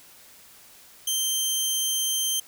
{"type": "tone", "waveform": "15% pulse", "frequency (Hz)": 3136, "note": "G7", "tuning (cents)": 0, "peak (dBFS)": -16, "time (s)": [1.07, 2.4], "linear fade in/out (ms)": 5, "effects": ["white hiss -51 dBFS RMS until 2.47 s"]}